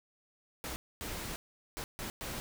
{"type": "noise bursts at uneven times", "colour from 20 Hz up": "pink", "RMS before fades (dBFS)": -40, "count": 5, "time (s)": [[0.64, 0.76], [1.01, 1.36], [1.77, 1.84], [1.99, 2.1], [2.21, 2.4]], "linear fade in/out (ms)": 0, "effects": []}